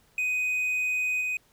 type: tone with level steps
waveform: triangle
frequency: 2500 Hz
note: D#7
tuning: 8 cents sharp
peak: -23 / -25 dBFS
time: 0.18-1.37 s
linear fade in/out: 2 ms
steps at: 1.21 s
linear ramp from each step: 2 ms
effects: pink hiss -63 dBFS RMS until 1.52 s